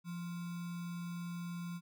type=tone with sample-and-hold; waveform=sine; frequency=173.2 Hz; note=F3; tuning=14 cents flat; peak=-39 dBFS; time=0.04-1.81 s; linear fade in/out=50 ms; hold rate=1225 Hz; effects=none